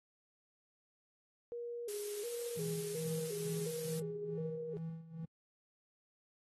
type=tone with vibrato; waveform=sine; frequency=443.3 Hz; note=A4; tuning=13 cents sharp; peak=-40 dBFS; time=1.52-4.77 s; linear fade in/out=0 ms; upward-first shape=square; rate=1.4 Hz; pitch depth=120 cents each way
type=noise; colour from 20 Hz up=blue; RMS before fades=-45 dBFS; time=1.88-4 s; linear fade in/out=5 ms
type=tone with tremolo; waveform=triangle; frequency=163.4 Hz; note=E3; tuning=15 cents flat; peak=-37 dBFS; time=2.57-5.25 s; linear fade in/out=2 ms; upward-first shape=sine; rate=2.3 Hz; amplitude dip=80%
effects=AAC 32 kbps